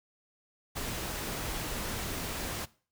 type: noise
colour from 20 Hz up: pink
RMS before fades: -36 dBFS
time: 0.75-2.66 s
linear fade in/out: 20 ms
effects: noise-tail reverb RT60 0.4 s tail -20 dB re dry